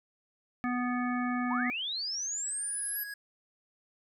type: harmonic tone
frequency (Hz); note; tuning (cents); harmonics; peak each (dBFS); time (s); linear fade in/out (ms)
246.9; B3; 0; 1 / 3 / 5 / 7 / 9; -30 / -38 / -37 / -39 / -43; 0.64-1.7; 0
type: linear sweep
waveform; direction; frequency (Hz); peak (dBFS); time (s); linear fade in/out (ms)
sine; up; 810 to 11890; -32; 1.5-3.04; 10
type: tone with exponential growth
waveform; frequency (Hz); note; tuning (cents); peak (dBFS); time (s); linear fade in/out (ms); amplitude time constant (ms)
square; 1661.2; G#6; 0; -38; 1.71-3.14; 5; 310
effects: none